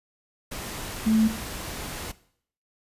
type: tone in noise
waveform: sine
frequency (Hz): 220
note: A3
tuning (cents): 0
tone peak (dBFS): -18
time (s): 1.06-1.28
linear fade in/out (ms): 10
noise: pink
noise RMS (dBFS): -35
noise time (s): 0.51-2.12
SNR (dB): +14
effects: noise-tail reverb RT60 0.6 s tail -18 dB re dry + resampled to 32000 Hz